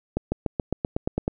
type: accelerating click train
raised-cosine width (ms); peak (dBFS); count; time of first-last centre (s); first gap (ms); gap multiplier
2; -10; 10; 0.17-1.279; 150; 0.95
effects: none